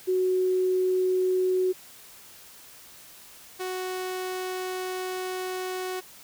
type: tone pair in turn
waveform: sine / sawtooth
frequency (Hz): 370 / 370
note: F#4 / F#4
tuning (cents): 0 / 0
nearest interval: unison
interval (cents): 0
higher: neither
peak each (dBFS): -21 / -26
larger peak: first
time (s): 0.07-1.73 / 3.59-6.01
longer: second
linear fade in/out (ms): 20
effects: white hiss -49 dBFS RMS until 6.23 s